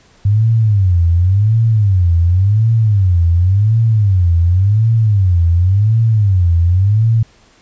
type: tone with vibrato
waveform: sine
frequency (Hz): 98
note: G2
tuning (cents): 0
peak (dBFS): -8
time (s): 0.25-7.23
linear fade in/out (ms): 5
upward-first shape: sine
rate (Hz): 0.91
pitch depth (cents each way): 260
effects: pink hiss -49 dBFS RMS until 7.61 s + resampled to 16000 Hz